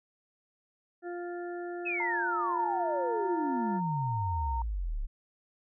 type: harmonic tone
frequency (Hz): 350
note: F4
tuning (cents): +4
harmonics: 1 / 2 / 4 / 5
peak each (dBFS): -36 / -42 / -48 / -50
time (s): 1.02-3.81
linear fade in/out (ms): 50
type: exponential sweep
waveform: sine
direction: down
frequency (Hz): 2637 to 31.77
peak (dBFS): -30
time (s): 1.85-5.07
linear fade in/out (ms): 20
type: tone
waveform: sine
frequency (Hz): 920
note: A#5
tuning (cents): -23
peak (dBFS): -32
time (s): 2-4.62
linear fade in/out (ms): 2
effects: none